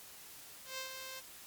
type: tone with ADSR envelope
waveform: 5% pulse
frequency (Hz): 525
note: C5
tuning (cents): +6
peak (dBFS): -27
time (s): 0.65-1.21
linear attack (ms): 130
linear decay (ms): 110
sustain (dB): -6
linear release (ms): 22
effects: white hiss -53 dBFS RMS until 1.46 s + MP3 96 kbps